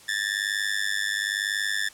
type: tone with amplitude modulation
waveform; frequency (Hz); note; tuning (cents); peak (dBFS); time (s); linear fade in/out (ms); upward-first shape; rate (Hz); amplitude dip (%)
sawtooth; 1760; A6; 0; -17; 0.08-1.89; 10; sine; 101; 100
effects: white hiss -50 dBFS RMS until 1.93 s + low-pass 10000 Hz 12 dB/octave